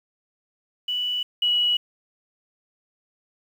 sine tone pair in turn, 2959 / 2928 Hz, F#7 / F#7, -1 / -19 cents, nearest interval unison, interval 18 cents, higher first, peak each -23 / -18 dBFS, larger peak second, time 0.88-1.23 / 1.42-1.77 s, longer neither, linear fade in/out 5 ms, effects 8-bit

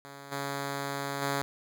5% pulse tone with level steps, 140 Hz, C#3, 18 cents sharp, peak -33 / -21 / -17 dBFS, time 0.05-1.42 s, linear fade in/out 0 ms, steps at 0.31 / 1.21 s, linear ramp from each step 20 ms, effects none

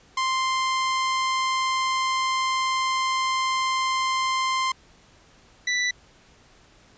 sawtooth tone pair in turn, 1046.5 / 1975.5 Hz, C6 / B6, 0 / 0 cents, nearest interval major seventh, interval 1100 cents, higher second, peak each -18 dBFS, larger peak neither, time 0.17-4.72 / 5.67-5.91 s, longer first, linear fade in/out 5 ms, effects pink hiss -55 dBFS RMS until 6.97 s + resampled to 16000 Hz

